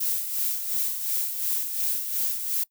violet noise with tremolo, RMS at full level -25 dBFS, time 0-2.64 s, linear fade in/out 10 ms, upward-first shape sine, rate 2.8 Hz, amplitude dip 55%, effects noise-tail reverb RT60 0.1 s tail -22 dB re dry

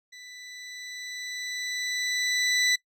20% pulse tone with level ramp, 1985 Hz, B6, 8 cents sharp, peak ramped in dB -39 to -15 dBFS, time 0.12-2.76 s, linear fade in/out 10 ms, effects noise-tail reverb RT60 0.1 s tail -21 dB re dry + low-pass 9000 Hz 12 dB/octave

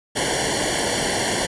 pink noise with comb filter, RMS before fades -22 dBFS, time 0.15-1.47 s, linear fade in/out 20 ms, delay 0.79 ms, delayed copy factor -0.9, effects resampled to 24000 Hz

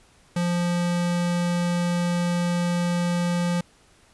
square tone, 174.61 Hz, F3, in tune, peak -22 dBFS, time 0.36-3.61 s, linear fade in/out 5 ms, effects pink hiss -57 dBFS RMS until 4.13 s + resampled to 24000 Hz

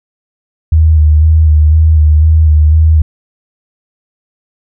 sine tone with vibrato, 77.78 Hz, D#2, in tune, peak -3 dBFS, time 0.72-3.02 s, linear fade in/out 5 ms, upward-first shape square, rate 2 Hz, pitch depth 31 cents each way, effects none

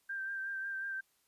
sine tone with vibrato, 1576 Hz, G6, 9 cents sharp, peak -36 dBFS, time 0.09-1.01 s, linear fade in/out 10 ms, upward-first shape sine, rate 5.5 Hz, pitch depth 26 cents each way, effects white hiss -74 dBFS RMS until 1.27 s + resampled to 32000 Hz

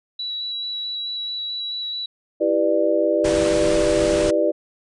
sine tone with vibrato, 3919 Hz, B7, 14 cents flat, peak -25 dBFS, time 0.19-2.06 s, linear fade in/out 5 ms, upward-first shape square, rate 4.6 Hz, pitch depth 8 cents each way
sine chord, E minor seventh, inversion none, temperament just, 329.6 / 395.6 / 494.4 / 593.3 Hz, E4 / G4 / B4 / D5, 0 / +16 / +2 / +18 cents, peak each -22 / -24 / -23 / -19 dBFS, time 2.4-4.52 s, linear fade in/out 20 ms
pink low-pass noise, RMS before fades -27 dBFS, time 3.24-4.31 s, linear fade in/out 10 ms, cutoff 9700 Hz, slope 96 dB/octave
effects none

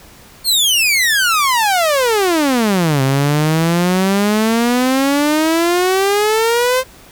sawtooth exponential two-way sweep, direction down then up, 4404 to 131.9 to 524 Hz, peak -8 dBFS, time 0.44-6.84 s, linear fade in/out 50 ms, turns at 3.02 s, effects pink hiss -42 dBFS RMS until 7.11 s

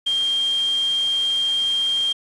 sine tone in noise, 3197 Hz, G7, 33 cents sharp, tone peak -18 dBFS, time 0.06-2.13 s, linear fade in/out 10 ms, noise white, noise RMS -36 dBFS, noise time 0.06-2.13 s, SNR +15 dB, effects resampled to 22050 Hz

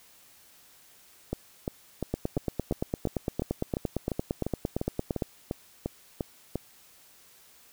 two click trains, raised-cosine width 2 ms, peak -14 / -16 dBFS, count 28 / 16, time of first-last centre 2.14-5.222 / 1.33-6.556 s, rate 8.76 / 2.87 Hz, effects white hiss -57 dBFS RMS until 7.72 s

